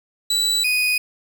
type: tone pair in turn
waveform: 35% pulse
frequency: 3951 / 2488 Hz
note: B7 / D#7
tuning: 0 / -1 cents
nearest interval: minor sixth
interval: 801 cents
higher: first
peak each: -15 dBFS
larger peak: neither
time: 0.3-0.64 / 0.64-0.98 s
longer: neither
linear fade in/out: 5 ms
effects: none